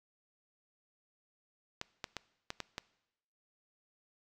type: clicks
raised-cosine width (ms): 0.2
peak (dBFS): -20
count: 6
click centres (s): 1.814 / 2.042 / 2.167 / 2.504 / 2.603 / 2.781
effects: noise-tail reverb RT60 0.9 s tail -21 dB re dry